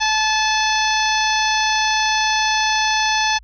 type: harmonic tone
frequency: 867 Hz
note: A5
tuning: 26 cents flat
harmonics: 1 / 2 / 3 / 4 / 5 / 6 / 7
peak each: -19 / -22 / -24 / -25 / -26 / -27 / -27 dBFS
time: 0-3.39 s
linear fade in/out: 20 ms
effects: added 53 Hz sine -42 dBFS peak until 3.43 s